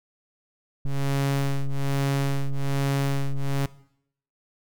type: ring-modulated tone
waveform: square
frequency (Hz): 69.3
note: C#2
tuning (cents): 0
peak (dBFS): -19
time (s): 0.85-3.66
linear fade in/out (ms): 5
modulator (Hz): 68.7
effects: noise-tail reverb RT60 0.7 s tail -19 dB re dry